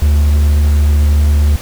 triangle tone, 73.7 Hz, D2, 7 cents sharp, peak -5 dBFS, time 0.02-1.56 s, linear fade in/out 0 ms, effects pink hiss -30 dBFS RMS until 1.61 s

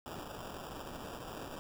violet noise with sample-and-hold, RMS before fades -45 dBFS, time 0.06-1.59 s, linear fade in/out 0 ms, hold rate 2100 Hz, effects none

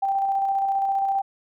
sine tone with tremolo, 784 Hz, G5, in tune, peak -19 dBFS, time 0.02-1.22 s, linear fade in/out 10 ms, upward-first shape square, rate 15 Hz, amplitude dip 25%, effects none

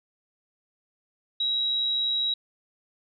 sine tone, 3856 Hz, B7, 42 cents flat, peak -23 dBFS, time 1.4-2.34 s, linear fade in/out 5 ms, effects none

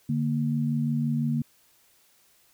sine tone pair together, 146.83 / 232.7 Hz, D3 / A#3, 0 / -3 cents, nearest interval minor sixth, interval 797 cents, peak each -26 dBFS, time 0.09-1.42 s, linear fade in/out 5 ms, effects white hiss -62 dBFS RMS until 2.53 s

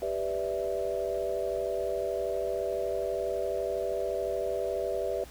sine chord, E minor seventh, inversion first, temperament equal, 392 / 493.9 / 587.3 / 659.3 Hz, G4 / B4 / D5 / E5, 0 / 0 / 0 / 0 cents, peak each -34 dBFS, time 0.02-5.24 s, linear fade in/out 2 ms, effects added 60 Hz sine -49 dBFS peak until 5.3 s + pink hiss -51 dBFS RMS until 5.3 s

